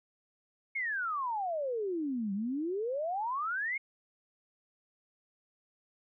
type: exponential two-way sweep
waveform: sine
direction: down then up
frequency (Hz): 2217 to 191 to 2217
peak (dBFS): -31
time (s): 0.75-3.78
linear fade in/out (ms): 10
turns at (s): 2.33
effects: none